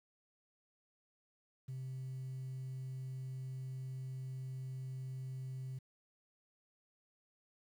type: tone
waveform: sine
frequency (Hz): 130.81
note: C3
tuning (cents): 0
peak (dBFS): -39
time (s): 1.68-5.79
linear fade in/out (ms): 10
effects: tanh soft clip ceiling -39 dBFS + 11-bit